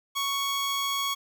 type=tone pair together; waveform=35% pulse; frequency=1112 / 3322 Hz; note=C#6 / G#7; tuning=+5 / 0 cents; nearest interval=octave + perfect fifth; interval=1895 cents; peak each=-27 / -28 dBFS; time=0.15-1.15 s; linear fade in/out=20 ms; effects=none